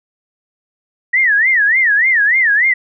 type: tone with vibrato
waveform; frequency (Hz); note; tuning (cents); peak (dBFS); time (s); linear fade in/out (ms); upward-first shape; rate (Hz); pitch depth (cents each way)
sine; 1864.7; A#6; 0; -9; 1.13-2.74; 10; sine; 3.4; 230
effects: none